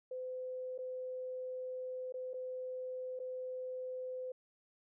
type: tone with dropouts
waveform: sine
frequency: 510 Hz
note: C5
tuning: 44 cents flat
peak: -39 dBFS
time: 0.11-4.32 s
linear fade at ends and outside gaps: 5 ms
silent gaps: 0.779-0.787 / 2.124-2.14 / 2.334-2.34 / 3.192-3.199 s
effects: none